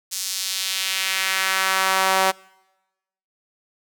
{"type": "tone with high-pass filter sweep", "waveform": "sawtooth", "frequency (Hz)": 190, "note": "F#3", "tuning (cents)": 46, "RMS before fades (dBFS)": -22, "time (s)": [0.11, 2.32], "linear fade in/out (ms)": 20, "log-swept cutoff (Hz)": [6000, 720], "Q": 1.3, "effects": ["noise-tail reverb RT60 1.0 s tail -25 dB re dry"]}